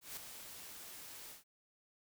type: noise with ADSR envelope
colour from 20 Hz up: white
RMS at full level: -44 dBFS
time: 0.01-1.44 s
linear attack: 160 ms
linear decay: 5 ms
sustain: -7 dB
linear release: 140 ms
effects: none